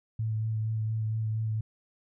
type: tone with vibrato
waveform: sine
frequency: 110 Hz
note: A2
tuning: in tune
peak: -27 dBFS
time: 0.19-1.61 s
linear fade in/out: 5 ms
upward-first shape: sine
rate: 4.3 Hz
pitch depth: 17 cents each way
effects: none